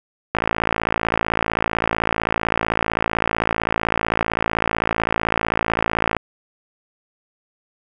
click train, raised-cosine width 0.5 ms, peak -3 dBFS, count 325, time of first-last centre 0.35-6.167 s, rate 55.7 Hz, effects none

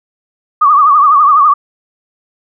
sine tone with vibrato, 1175 Hz, D6, 1 cent sharp, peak -4 dBFS, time 0.61-1.54 s, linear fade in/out 10 ms, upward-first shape triangle, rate 12 Hz, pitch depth 130 cents each way, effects none

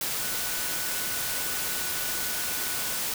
sine tone in noise, 1480 Hz, F#6, in tune, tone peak -40 dBFS, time 0.19-2.99 s, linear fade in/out 2 ms, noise white, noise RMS -30 dBFS, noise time 0.01-3.14 s, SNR -13 dB, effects none

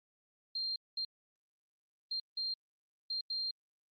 sine tone bursts at uneven times, 4186 Hz, C8, in tune, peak -34 dBFS, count 6, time 0.55-0.76 / 0.97-1.05 / 2.11-2.2 / 2.37-2.54 / 3.1-3.21 / 3.3-3.51 s, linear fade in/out 5 ms, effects Opus 48 kbps

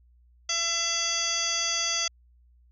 harmonic tone, 673 Hz, E5, 36 cents sharp, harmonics 1 / 2 / 3 / 4 / 5 / 7 / 8 / 9 / 10, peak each -41 / -37 / -36 / -37 / -32 / -31 / -40 / -29 / -39 dBFS, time 0.49-2.08 s, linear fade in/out 5 ms, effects added 60 Hz sine -56 dBFS peak until 2.71 s

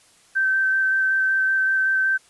sine tone with vibrato, 1550 Hz, G6, 20 cents flat, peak -17 dBFS, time 0.35-2.18 s, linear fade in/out 20 ms, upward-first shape square, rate 5.3 Hz, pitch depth 10 cents each way, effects white hiss -55 dBFS RMS until 2.29 s + resampled to 24000 Hz

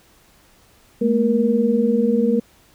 sine tone cluster, 214.2 / 234.5 / 471.9 Hz, A3 / A#3 / A#4, -46 / +11 / +21 cents, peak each -19 dBFS, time 1.01-2.4 s, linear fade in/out 10 ms, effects pink hiss -54 dBFS RMS until 2.74 s

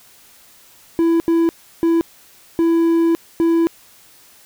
triangle tone bursts at uneven times, 332.6 Hz, E4, 16 cents sharp, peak -10 dBFS, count 5, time 0.99-1.2 / 1.28-1.49 / 1.83-2.01 / 2.59-3.15 / 3.4-3.67 s, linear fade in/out 0 ms, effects white hiss -48 dBFS RMS until 4.45 s

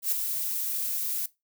violet noise with ADSR envelope, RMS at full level -24 dBFS, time 0.02-1.26 s, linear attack 100 ms, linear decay 7 ms, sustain -6 dB, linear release 3 ms, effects noise-tail reverb RT60 0.2 s tail -19 dB re dry

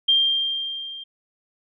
sine tone with level ramp, 3186 Hz, G7, 27 cents sharp, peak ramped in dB -13 to -34 dBFS, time 0.08-1.04 s, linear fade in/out 10 ms, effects none

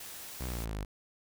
white noise, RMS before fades -45 dBFS, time 0-0.65 s, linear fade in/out 5 ms
sawtooth linear sweep, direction down, 64.8 to 48.95 Hz, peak -31 dBFS, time 0.4-0.85 s, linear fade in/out 10 ms
effects none

